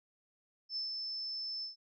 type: tone with ADSR envelope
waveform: sine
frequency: 5274 Hz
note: E8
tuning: in tune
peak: -34 dBFS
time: 0.69-1.76 s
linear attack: 72 ms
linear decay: 130 ms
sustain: -3 dB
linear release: 130 ms
effects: none